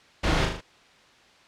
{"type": "noise with echo", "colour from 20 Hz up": "pink", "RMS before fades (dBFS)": -24, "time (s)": [0.23, 0.46], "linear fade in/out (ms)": 10, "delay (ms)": 38, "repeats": 4, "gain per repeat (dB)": -4, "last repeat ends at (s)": 0.612, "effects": ["white hiss -55 dBFS RMS until 1.47 s", "low-pass 4000 Hz 12 dB/octave"]}